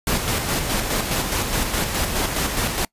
pink noise with tremolo, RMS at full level -21 dBFS, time 0.07-2.85 s, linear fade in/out 2 ms, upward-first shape square, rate 4.8 Hz, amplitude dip 40%, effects noise-tail reverb RT60 0.1 s tail -25 dB re dry + resampled to 32000 Hz

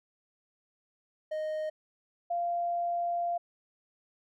triangle / sine tone pair in turn, 620 / 693 Hz, D#5 / F5, -6 / -14 cents, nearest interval major second, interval 192 cents, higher second, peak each -29 / -28 dBFS, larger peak second, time 1.31-1.7 / 2.3-3.38 s, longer second, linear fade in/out 10 ms, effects none

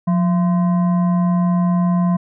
sine tone with frequency modulation, 178.2 Hz, F3, 35 cents sharp, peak -13 dBFS, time 0.07-2.17 s, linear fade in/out 10 ms, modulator 855 Hz, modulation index 0.38, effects none

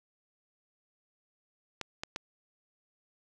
clicks, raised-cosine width 0.2 ms, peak -18 dBFS, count 3, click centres 1.813 / 2.035 / 2.161 s, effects none

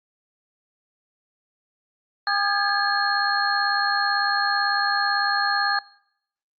sine tone cluster, 807 / 1217 / 1619 / 1697 / 4261 Hz, G#5 / D#6 / G#6 / G#6 / C8, -50 / -39 / -45 / +37 / +31 cents, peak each -26 dBFS, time 2.27-5.79 s, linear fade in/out 2 ms, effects noise-tail reverb RT60 0.7 s tail -22 dB re dry + Opus 48 kbps

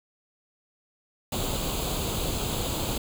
pink noise with comb filter, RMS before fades -29 dBFS, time 1.32-2.98 s, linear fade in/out 5 ms, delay 0.27 ms, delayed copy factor +0.7, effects none

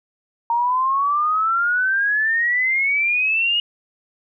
sine exponential sweep, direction up, 925 to 2893 Hz, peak -16 dBFS, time 0.5-3.6 s, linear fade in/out 2 ms, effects none

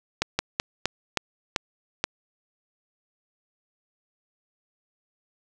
slowing click train, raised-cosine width 0.2 ms, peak -5 dBFS, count 7, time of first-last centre 0.22-2.04 s, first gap 170 ms, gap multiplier 1.23, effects none

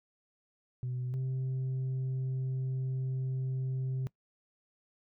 sine tone pair in turn, 125.6 / 130.6 Hz, B2 / C3, +30 / -3 cents, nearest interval minor second, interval 67 cents, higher second, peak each -31 / -28 dBFS, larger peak second, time 0.83-1.14 / 1.14-4.07 s, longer second, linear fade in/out 0 ms, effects noise-tail reverb RT60 0.1 s tail -23 dB re dry + tanh soft clip ceiling -30 dBFS

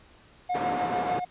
triangle tone with tremolo, 721 Hz, F#5, 45 cents flat, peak -22 dBFS, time 0.49-1.25 s, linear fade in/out 10 ms, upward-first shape triangle, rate 6.7 Hz, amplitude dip 60%
white band-pass noise, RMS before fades -32 dBFS, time 0.54-1.2 s, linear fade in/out 10 ms, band 140 to 850 Hz, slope 12 dB/octave
effects pink hiss -56 dBFS RMS until 1.3 s + resampled to 8000 Hz

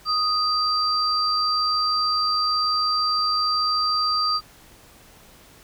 sine tone pair together, 1244.5 / 4699 Hz, D#6 / D8, 0 / 0 cents, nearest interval octave + major seventh, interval 2300 cents, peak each -22 dBFS, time 0.05-4.41 s, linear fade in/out 50 ms, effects pink hiss -50 dBFS RMS until 5.63 s

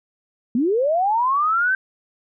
sine linear sweep, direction up, 220 to 1567 Hz, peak -16 dBFS, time 0.55-1.75 s, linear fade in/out 2 ms, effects none

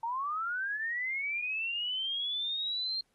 sine linear sweep, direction up, 894 to 4216 Hz, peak -31 dBFS, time 0.03-3.01 s, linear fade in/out 5 ms, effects pink hiss -75 dBFS RMS until 3.14 s + AAC 32 kbps

